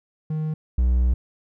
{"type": "tone pair in turn", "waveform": "triangle", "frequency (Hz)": [155.56, 61.73], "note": ["D#3", "B1"], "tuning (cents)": [0, 0], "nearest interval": "octave + major third", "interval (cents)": 1600, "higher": "first", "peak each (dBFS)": [-21, -14], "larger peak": "second", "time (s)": [[0.3, 0.54], [0.78, 1.14]], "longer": "second", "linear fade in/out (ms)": 5, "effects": []}